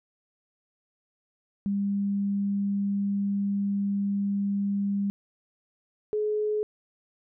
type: tone pair in turn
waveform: sine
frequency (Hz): 200.1 / 424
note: G3 / G#4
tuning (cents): +36 / +36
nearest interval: octave + minor second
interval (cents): 1300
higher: second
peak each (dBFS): -24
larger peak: neither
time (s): 1.66-5.1 / 6.13-6.63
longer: first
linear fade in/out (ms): 0
effects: none